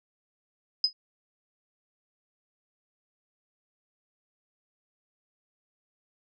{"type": "tone with exponential decay", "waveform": "sine", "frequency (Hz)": 5030, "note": "D#8", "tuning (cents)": 18, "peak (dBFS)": -16, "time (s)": [0.84, 0.93], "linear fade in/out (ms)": 2, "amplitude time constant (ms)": 18, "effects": []}